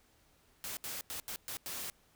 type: noise bursts at uneven times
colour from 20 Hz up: white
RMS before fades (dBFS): -41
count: 6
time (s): 0.64-0.77 / 0.84-1.01 / 1.1-1.2 / 1.28-1.36 / 1.48-1.57 / 1.66-1.9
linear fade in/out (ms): 0
effects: pink hiss -68 dBFS RMS until 2.15 s